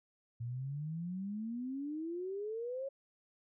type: exponential sweep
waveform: sine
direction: up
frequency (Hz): 114.9 to 554.4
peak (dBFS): -37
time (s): 0.4-2.89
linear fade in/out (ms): 10
effects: none